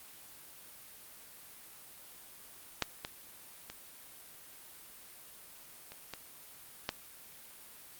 clicks, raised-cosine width 0.2 ms, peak -11 / -20 / -25 / -29 / -22 / -15 dBFS, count 6, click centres 2.823 / 3.049 / 3.7 / 5.92 / 6.137 / 6.891 s, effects white hiss -53 dBFS RMS until 7.99 s + Opus 32 kbps

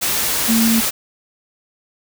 sine tone in noise, 226.9 Hz, A#3, 47 cents flat, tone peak -13 dBFS, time 0.48-0.81 s, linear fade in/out 20 ms, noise white, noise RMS -19 dBFS, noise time 0.01-0.91 s, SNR +3 dB, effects none

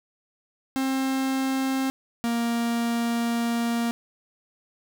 45% pulse tone pair in turn, 265.9 / 234 Hz, C4 / A#3, +28 / +7 cents, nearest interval major second, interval 221 cents, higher first, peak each -23 dBFS, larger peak neither, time 0.76-1.9 / 2.24-3.91 s, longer second, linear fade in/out 0 ms, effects none

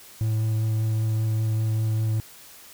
triangle tone with vibrato, 110 Hz, A2, in tune, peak -19 dBFS, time 0.21-2.2 s, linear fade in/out 0 ms, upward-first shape sine, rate 5.1 Hz, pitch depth 10 cents each way, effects white hiss -47 dBFS RMS until 2.73 s

